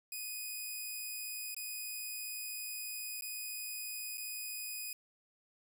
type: tone with dropouts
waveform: 5% pulse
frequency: 2489 Hz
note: D#7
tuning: in tune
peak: -30 dBFS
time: 0.12-4.93 s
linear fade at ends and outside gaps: 2 ms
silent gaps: 1.546-1.565 / 3.21-3.221 / 4.174-4.179 s
effects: none